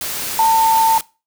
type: tone in noise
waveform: sine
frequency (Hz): 897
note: A5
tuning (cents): +33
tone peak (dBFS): -10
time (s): 0.39-0.98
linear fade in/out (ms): 2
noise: white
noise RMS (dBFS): -24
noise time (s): 0.01-1.01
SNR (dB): +11
effects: noise-tail reverb RT60 0.3 s tail -21 dB re dry